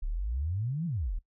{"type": "exponential two-way sweep", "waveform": "sine", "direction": "up then down", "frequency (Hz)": [32.12, 178.8, 32.12], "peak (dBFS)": -29, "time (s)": [0.02, 1.19], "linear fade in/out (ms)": 10, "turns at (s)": 0.86, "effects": ["noise-tail reverb RT60 0.1 s tail -18 dB re dry"]}